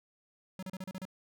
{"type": "tone bursts", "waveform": "square", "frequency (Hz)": 187.6, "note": "F#3", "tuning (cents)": 24, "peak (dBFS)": -39, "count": 7, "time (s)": [0.59, 1.053], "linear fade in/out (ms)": 2, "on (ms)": 37, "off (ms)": 34, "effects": []}